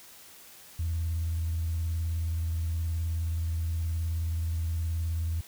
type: tone with vibrato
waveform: sine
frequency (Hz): 82.41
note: E2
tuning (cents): 0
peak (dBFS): -26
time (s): 0.79-5.41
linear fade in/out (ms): 5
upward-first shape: square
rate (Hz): 19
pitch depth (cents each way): 41
effects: tanh soft clip ceiling -23 dBFS + white hiss -51 dBFS RMS until 5.47 s